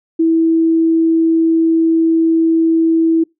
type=tone; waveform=sine; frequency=326.7 Hz; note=E4; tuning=15 cents flat; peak=-9 dBFS; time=0.19-3.24 s; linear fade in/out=10 ms; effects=noise-tail reverb RT60 0.2 s tail -26 dB re dry